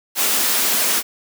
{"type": "high-pass noise", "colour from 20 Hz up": "white", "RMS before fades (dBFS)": -18, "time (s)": [0.15, 1.03], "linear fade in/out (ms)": 50, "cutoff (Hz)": 190, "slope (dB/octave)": 48, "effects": []}